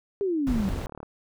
sine exponential sweep, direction down, 412.4 to 185 Hz, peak -23 dBFS, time 0.21-0.69 s, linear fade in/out 0 ms
brown noise, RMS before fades -30 dBFS, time 0.47-0.86 s, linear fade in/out 0 ms
click train, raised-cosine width 1 ms, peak -25 dBFS, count 17, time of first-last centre 0.6-1.03 s, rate 37.2 Hz
effects none

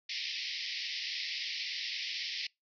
white band-pass noise, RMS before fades -38 dBFS, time 0.09-2.47 s, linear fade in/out 5 ms, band 1900 to 5400 Hz, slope 96 dB/octave, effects noise-tail reverb RT60 0.2 s tail -26 dB re dry

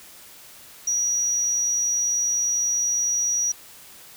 sine tone, 5790 Hz, F#8, 38 cents flat, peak -20 dBFS, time 0.87-3.52 s, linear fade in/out 5 ms, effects white hiss -46 dBFS RMS until 4.16 s

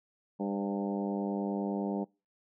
harmonic tone with a mistuned harmonic, 100 Hz, G2, 35 cents sharp, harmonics 2 / 3 / 4 / 5 / 6 / 7 / 8 / 9, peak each -33 / -37 / -39 / -41 / -43 / -44 / -45 / -46 dBFS, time 0.39-2.05 s, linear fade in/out 20 ms, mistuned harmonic 6, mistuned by -30 cents, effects noise-tail reverb RT60 0.3 s tail -26 dB re dry

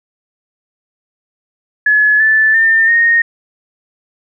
sine tone with pitch steps, 1704 / 1752.9 / 1803.2 / 1855 Hz, G#6 / A6 / A6 / A#6, +44 / -7 / +42 / -9 cents, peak -7 dBFS, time 1.86-3.22 s, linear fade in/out 5 ms, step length 340 ms, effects none

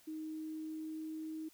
sine tone with pitch glide, 313.1 to 315.3 Hz, D#4 to D#4, +11 to +23 cents, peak -40 dBFS, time 0.07-1.49 s, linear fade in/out 10 ms, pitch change +12 cents, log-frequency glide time 0.22-1.31 s, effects white hiss -65 dBFS RMS until 1.53 s

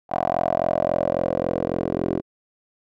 10% pulse tone with band-pass filter sweep, 43.65 Hz, F1, in tune, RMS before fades -23 dBFS, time 0.09-2.22 s, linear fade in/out 50 ms, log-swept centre 770 to 390 Hz, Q 5, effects none

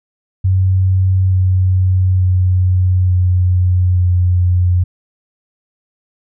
sine tone with pitch steps, 93.9 / 92.82 / 91.76 / 90.7 / 89.66 Hz, F#2 / F#2 / F#2 / F#2 / F2, +26 / +6 / -14 / -34 / +46 cents, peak -9 dBFS, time 0.44-4.84 s, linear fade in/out 10 ms, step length 880 ms, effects none

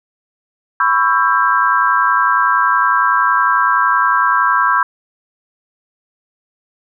sine chord, C# half-diminished seventh, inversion third, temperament just, 997.9 / 1108.7 / 1330.5 / 1596.6 Hz, B5 / C#6 / E6 / G6, +18 / 0 / +16 / +31 cents, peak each -16 dBFS, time 0.8-4.83 s, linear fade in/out 2 ms, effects none

